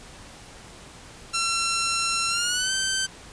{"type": "tone with pitch glide", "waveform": "10% pulse", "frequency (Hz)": [1355, 1547.5], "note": ["E6", "G6"], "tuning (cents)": [47, -23], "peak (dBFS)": -14, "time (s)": [1.33, 3.07], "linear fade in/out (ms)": 20, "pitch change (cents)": 230, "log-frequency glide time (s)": [2.29, 2.72], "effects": ["pink hiss -45 dBFS RMS until 3.32 s", "resampled to 22050 Hz"]}